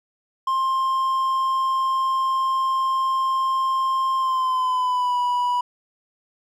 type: tone with pitch glide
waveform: triangle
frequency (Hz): 1057 to 980.5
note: C6 to B5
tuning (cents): +17 to -13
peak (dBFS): -17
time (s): 0.47-5.61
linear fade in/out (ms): 5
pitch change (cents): -130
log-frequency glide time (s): 4.17-5.18
effects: none